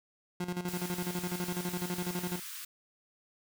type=tone with tremolo; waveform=30% pulse; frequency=178.1 Hz; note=F3; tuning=34 cents sharp; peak=-29 dBFS; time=0.4-2.4 s; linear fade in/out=5 ms; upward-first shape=square; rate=12 Hz; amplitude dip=70%
type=high-pass noise; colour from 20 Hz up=white; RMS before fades=-43 dBFS; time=0.68-2.65 s; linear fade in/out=5 ms; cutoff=1100 Hz; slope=48 dB/octave
effects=none